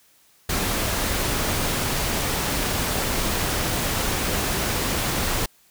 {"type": "noise", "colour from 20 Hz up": "pink", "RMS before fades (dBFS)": -24, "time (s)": [0.49, 5.46], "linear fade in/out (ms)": 5, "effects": ["white hiss -58 dBFS RMS until 5.7 s"]}